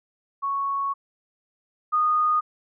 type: tone pair in turn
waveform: sine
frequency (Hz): 1108.7 / 1232.3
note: C#6 / D#6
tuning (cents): 0 / -17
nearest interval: major second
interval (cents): 183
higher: second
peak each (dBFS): -23 / -18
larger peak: second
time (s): 0.42-0.94 / 1.92-2.41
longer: first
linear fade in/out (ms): 20
effects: none